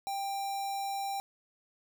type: tone with notch filter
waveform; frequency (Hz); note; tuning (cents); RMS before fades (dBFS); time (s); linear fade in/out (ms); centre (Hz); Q
square; 790; G5; +13; -35; 0.07-1.2; 0; 2000; 1.3
effects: none